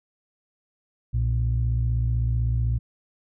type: tone pair together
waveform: sine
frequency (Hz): 61.1 / 117.02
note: B1 / A#2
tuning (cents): -18 / +7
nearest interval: major seventh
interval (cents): 1125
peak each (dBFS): -22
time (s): 1.13-2.79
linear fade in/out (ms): 20
effects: tanh soft clip ceiling -15 dBFS